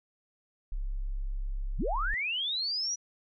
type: tone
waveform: sine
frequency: 33.77 Hz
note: C#1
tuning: 44 cents flat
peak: -30 dBFS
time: 0.72-2.14 s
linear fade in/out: 0 ms
type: linear sweep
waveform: sine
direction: up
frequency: 83.5 to 5920 Hz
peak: -29 dBFS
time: 1.78-2.96 s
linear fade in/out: 20 ms
effects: none